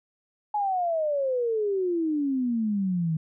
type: exponential sweep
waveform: sine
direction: down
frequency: 850 to 155.6 Hz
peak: -23 dBFS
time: 0.54-3.17 s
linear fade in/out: 5 ms
effects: none

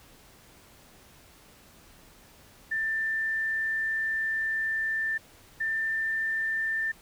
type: tone pair in turn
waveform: sine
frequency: 1780 / 1787 Hz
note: A6 / A6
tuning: +20 / +26 cents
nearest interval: unison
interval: 6 cents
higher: second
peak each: -26 dBFS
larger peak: neither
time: 2.71-5.18 / 5.6-6.92 s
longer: first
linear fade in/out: 10 ms
effects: pink hiss -55 dBFS RMS until 7.01 s

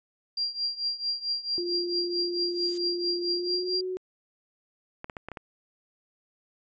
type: tone with tremolo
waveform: sine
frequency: 4758 Hz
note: D8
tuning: 22 cents sharp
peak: -24 dBFS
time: 0.37-3.81 s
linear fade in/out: 5 ms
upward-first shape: triangle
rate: 4.5 Hz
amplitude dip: 90%
type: tone with pitch glide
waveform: sine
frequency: 350 to 370 Hz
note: F4 to F#4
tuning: +4 to 0 cents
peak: -29 dBFS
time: 1.58-3.97 s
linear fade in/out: 0 ms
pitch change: +96 cents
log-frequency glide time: 3.32-3.8 s
type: noise with exponential growth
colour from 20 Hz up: violet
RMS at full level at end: -33 dBFS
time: 2.27-2.78 s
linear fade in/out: 5 ms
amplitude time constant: 110 ms
type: clicks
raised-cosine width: 0.5 ms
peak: -22 dBFS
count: 6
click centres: 5.044 / 5.098 / 5.168 / 5.286 / 5.317 / 5.372 s
effects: resampled to 16000 Hz

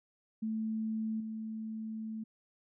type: tone with level steps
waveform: sine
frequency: 220 Hz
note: A3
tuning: in tune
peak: -32 / -37 dBFS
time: 0.42-2.24 s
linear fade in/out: 10 ms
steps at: 1.2 s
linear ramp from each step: 5 ms
effects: none

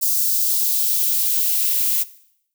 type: noise with high-pass filter sweep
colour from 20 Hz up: violet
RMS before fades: -19 dBFS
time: 0.01-2.04 s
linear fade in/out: 20 ms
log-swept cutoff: 5200 to 2100 Hz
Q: 1.4
effects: noise-tail reverb RT60 0.7 s tail -18 dB re dry

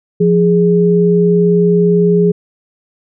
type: tone pair together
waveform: sine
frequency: 174.4 / 414.8 Hz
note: F3 / G#4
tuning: -2 / -2 cents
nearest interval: octave + minor third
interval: 1500 cents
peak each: -10 dBFS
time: 0.2-2.32 s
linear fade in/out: 10 ms
effects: none

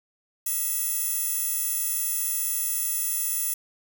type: tone with high-pass filter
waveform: 15% pulse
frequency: 659.3 Hz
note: E5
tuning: in tune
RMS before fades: -27 dBFS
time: 0.46-3.54 s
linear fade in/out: 5 ms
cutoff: 11000 Hz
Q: 1.1
effects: none

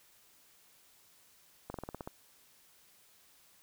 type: slowing click train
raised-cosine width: 1 ms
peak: -26 dBFS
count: 8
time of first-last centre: 1.7-2.075 s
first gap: 42 ms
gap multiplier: 1.08
effects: white hiss -64 dBFS RMS until 3.62 s

